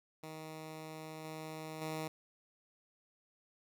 10% pulse tone with level steps, 157.4 Hz, D#3, 20 cents sharp, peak -37 / -35 / -30 dBFS, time 0.23-2.08 s, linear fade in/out 5 ms, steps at 1.24 / 1.81 s, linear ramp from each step 10 ms, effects none

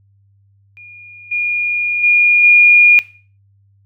sine tone with level steps, 2428 Hz, D#7, 43 cents flat, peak -35 / -15 / -8 / -5 dBFS, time 0.77-2.99 s, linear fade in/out 0 ms, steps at 1.31 / 2.03 / 2.43 s, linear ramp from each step 10 ms, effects noise-tail reverb RT60 0.4 s tail -17 dB re dry + added 99 Hz sine -50 dBFS peak until 3.85 s

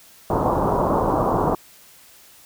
white low-pass noise, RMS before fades -20 dBFS, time 0.3-1.55 s, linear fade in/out 2 ms, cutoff 1100 Hz, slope 48 dB/octave, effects white hiss -49 dBFS RMS until 2.45 s

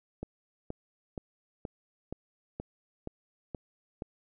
click train, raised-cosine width 2 ms, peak -23 dBFS, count 9, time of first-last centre 0.23-4.021 s, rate 2.11 Hz, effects none

